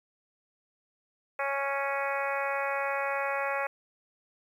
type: harmonic tone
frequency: 277.2 Hz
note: C#4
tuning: in tune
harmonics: 2 / 3 / 4 / 5 / 6 / 7 / 8 / 9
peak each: -33 / -35 / -36 / -37 / -38 / -38 / -39 / -40 dBFS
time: 1.39-3.67 s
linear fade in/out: 5 ms
effects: 10-bit